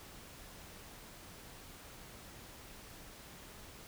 silence, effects pink hiss -53 dBFS RMS until 3.87 s

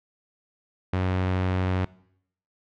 sawtooth tone with low-pass filter, 92.5 Hz, F#2, in tune, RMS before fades -25 dBFS, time 0.93-1.85 s, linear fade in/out 5 ms, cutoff 2600 Hz, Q 0.81, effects noise-tail reverb RT60 0.7 s tail -21 dB re dry

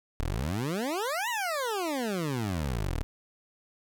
20% pulse exponential two-way sweep, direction up then down, 34.37 to 1000 to 34.37 Hz, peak -24 dBFS, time 0.2-3.03 s, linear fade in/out 0 ms, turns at 1.29 s, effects none

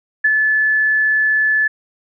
sine tone with ADSR envelope, 1732 Hz, A6, 28 cents flat, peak -9 dBFS, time 0.24-1.68 s, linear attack 9 ms, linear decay 42 ms, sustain -3 dB, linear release 10 ms, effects none

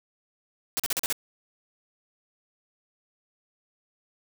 white noise bursts, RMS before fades -27 dBFS, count 6, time 0.77-1.126 s, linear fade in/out 0 ms, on 26 ms, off 40 ms, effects none

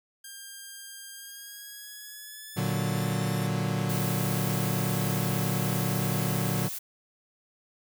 5% pulse tone with pitch glide, 1602 to 1798.2 Hz, G6 to A6, +37 to +37 cents, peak -31 dBFS, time 0.24-3.47 s, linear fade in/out 5 ms, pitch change +200 cents, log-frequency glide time 1.13-3.2 s
40% pulse chord, Bb augmented, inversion none, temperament equal, 116.54 / 146.83 / 185 Hz, Bb2 / D3 / F#3, 0 / 0 / 0 cents, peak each -30 dBFS, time 2.56-6.69 s, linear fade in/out 20 ms
blue noise, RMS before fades -36 dBFS, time 3.89-6.79 s, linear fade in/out 10 ms
effects none

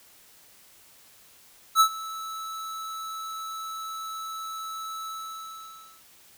square tone with ADSR envelope, 1308 Hz, E6, 14 cents flat, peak -14 dBFS, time 1.75-6.03 s, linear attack 54 ms, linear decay 80 ms, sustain -20 dB, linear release 960 ms, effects white hiss -55 dBFS RMS until 6.37 s

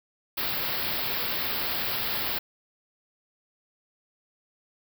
white band-stop noise, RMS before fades -29 dBFS, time 0.37-2.39 s, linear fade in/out 10 ms, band 5100 to 13000 Hz, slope 96 dB/octave, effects none

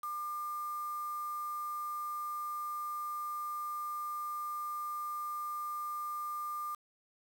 sine tone with quantisation, 1200 Hz, D6, 37 cents sharp, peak -36 dBFS, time 0.03-6.75 s, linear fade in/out 5 ms, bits 8, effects none

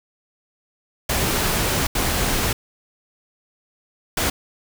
pink noise bursts at uneven times, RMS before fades -21 dBFS, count 3, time 1.09-1.87 / 1.95-2.53 / 4.17-4.3 s, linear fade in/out 5 ms, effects none

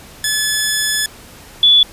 10% pulse / sine tone pair in turn, 1720 / 3440 Hz, A6 / A7, -40 / -40 cents, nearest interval octave, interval 1200 cents, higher second, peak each -6 dBFS, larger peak neither, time 0.24-1.06 / 1.63-1.83 s, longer first, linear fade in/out 2 ms, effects pink hiss -39 dBFS RMS until 1.92 s + resampled to 32000 Hz

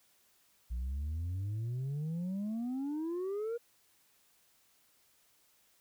sine exponential sweep, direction up, 57.4 to 479.7 Hz, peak -31 dBFS, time 0.7-3.58 s, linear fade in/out 20 ms, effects tanh soft clip ceiling -33 dBFS + white hiss -69 dBFS RMS until 5.8 s

